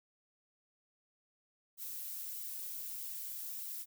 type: noise with flanger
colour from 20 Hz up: violet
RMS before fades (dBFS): -43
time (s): 1.77-3.86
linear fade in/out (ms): 50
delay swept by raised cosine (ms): 1.1 to 6.8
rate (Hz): 1.6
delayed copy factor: -0.65
effects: none